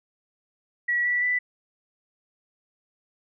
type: tone with pitch steps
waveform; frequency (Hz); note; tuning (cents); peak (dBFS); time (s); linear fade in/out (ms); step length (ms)
sine; 1930 / 1955.8 / 1982; B6 / B6 / B6; -40 / -17 / +6; -21; 0.88-1.39; 10; 170
effects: none